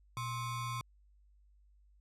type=ring-modulated tone; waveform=square; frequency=587.3 Hz; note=D5; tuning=in tune; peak=-34 dBFS; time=0.17-0.81 s; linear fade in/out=0 ms; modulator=467 Hz; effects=added 50 Hz sine -62 dBFS peak until 2 s + low-pass 12000 Hz 12 dB/octave